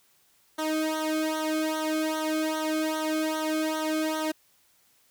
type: tone with flanger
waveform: sawtooth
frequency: 312.8 Hz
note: D#4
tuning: 9 cents sharp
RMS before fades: -28 dBFS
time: 0.58-4.32 s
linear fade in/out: 10 ms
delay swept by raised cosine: 0.4 to 1.1 ms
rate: 2.5 Hz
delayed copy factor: -1
effects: white hiss -64 dBFS RMS until 5.1 s